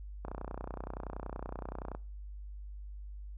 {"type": "click train", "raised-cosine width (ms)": 1, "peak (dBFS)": -26, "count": 53, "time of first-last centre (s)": [0.25, 1.949], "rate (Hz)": 30.6, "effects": ["noise-tail reverb RT60 0.4 s tail -23 dB re dry", "added 50 Hz sine -42 dBFS peak until 3.37 s"]}